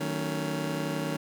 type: chord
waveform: 25% pulse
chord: D# half-diminished seventh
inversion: none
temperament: just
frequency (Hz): 155.56 / 186.68 / 224 / 280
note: D#3 / F#3 / A3 / C#4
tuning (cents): 0 / +16 / +31 / +18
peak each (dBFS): -29 / -34 / -34 / -31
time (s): 0-1.17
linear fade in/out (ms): 10
effects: none